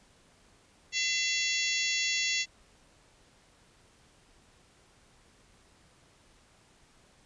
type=harmonic tone with a mistuned harmonic; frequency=677 Hz; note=E5; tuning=46 cents sharp; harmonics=3 / 4 / 5 / 6 / 7 / 8 / 9 / 10; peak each=-33 / -33 / -35 / -38 / -37 / -39 / -39 / -37 dBFS; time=0.92-2.46 s; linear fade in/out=50 ms; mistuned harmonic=7; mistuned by=-78 cents; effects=pink hiss -62 dBFS RMS until 7.25 s + resampled to 22050 Hz